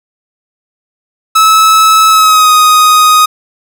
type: tone with pitch glide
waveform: 45% pulse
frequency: 1299 to 1247.5 Hz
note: E6 to D#6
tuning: -26 to +4 cents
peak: -3 dBFS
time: 1.35-3.26 s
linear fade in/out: 10 ms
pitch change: -70 cents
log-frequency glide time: 2.09-2.52 s
effects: none